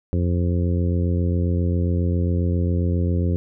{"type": "harmonic tone", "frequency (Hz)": 87.4, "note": "F2", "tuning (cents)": 2, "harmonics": [1, 2, 3, 4, 5, 6], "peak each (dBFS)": [-19, -25, -29, -31, -33, -35], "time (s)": [0.13, 3.36], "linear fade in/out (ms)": 0, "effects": []}